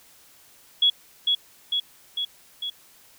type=tone with echo; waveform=sine; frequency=3355 Hz; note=G#7; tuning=17 cents sharp; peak=-15 dBFS; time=0.82-0.9 s; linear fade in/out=5 ms; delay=450 ms; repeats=4; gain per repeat=-3 dB; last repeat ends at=2.7 s; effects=white hiss -54 dBFS RMS until 3.18 s

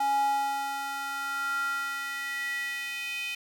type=tone with high-pass filter sweep; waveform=square; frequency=277.2 Hz; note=C#4; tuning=in tune; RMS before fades=-31 dBFS; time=0-3.35 s; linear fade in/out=5 ms; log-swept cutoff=770 to 2600 Hz; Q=6.1; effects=none

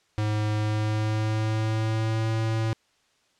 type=tone with pitch glide; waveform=square; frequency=106.5 to 111.6 Hz; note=G#2 to A2; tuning=+44 to +25 cents; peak=-24 dBFS; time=0.18-2.73 s; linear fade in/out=0 ms; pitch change=+81 cents; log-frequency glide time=0.54-2.32 s; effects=white hiss -66 dBFS RMS until 3.39 s + low-pass 6000 Hz 12 dB/octave

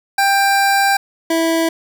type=tone pair in turn; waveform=25% pulse; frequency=791 / 328.2 Hz; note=G5 / E4; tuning=+15 / -8 cents; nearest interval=octave + minor third; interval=1523 cents; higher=first; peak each=-8 / -10 dBFS; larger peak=first; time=0.18-0.97 / 1.3-1.69 s; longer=first; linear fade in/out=5 ms; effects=7-bit

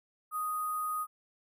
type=tone with sample-and-hold; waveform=sine; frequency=1244.5 Hz; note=D#6; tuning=in tune; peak=-31 dBFS; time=0.31-1.07 s; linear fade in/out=50 ms; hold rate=11025 Hz; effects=none

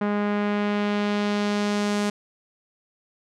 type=tone with low-pass filter sweep; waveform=sawtooth; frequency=206.2 Hz; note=G#3; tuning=12 cents flat; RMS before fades=-24 dBFS; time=0.01-2.1 s; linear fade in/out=5 ms; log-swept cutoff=1600 to 8000 Hz; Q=1; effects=none

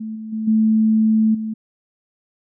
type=tone with level steps; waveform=sine; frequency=219.1 Hz; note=A3; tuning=7 cents flat; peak=-25 / -28 / -21 / -12 / -22 dBFS; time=0-1.54 s; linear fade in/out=10 ms; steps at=0.15 / 0.32 / 0.47 / 1.34 s; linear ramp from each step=10 ms; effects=none

